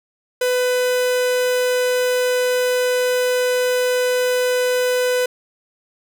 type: tone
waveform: 45% pulse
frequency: 499.8 Hz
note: B4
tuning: 21 cents sharp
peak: -16 dBFS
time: 0.41-5.26 s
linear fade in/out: 5 ms
effects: none